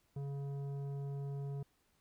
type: tone with tanh clipping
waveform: sine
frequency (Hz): 140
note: C#3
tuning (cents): +18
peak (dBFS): -40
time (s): 0.16-1.63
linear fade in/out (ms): 5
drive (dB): 11
effects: pink hiss -75 dBFS RMS until 2 s